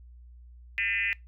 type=tone with frequency modulation; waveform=sine; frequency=2231 Hz; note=C#7; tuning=11 cents sharp; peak=-25 dBFS; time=0.78-1.13 s; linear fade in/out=0 ms; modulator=211 Hz; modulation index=2; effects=noise-tail reverb RT60 0.2 s tail -22 dB re dry + added 60 Hz sine -47 dBFS peak until 1.27 s